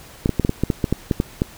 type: clicks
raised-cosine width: 3 ms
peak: -4 dBFS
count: 12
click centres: 0.259 / 0.293 / 0.397 / 0.449 / 0.494 / 0.636 / 0.702 / 0.842 / 0.926 / 1.112 / 1.201 / 1.419 s
effects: pink hiss -43 dBFS RMS until 1.57 s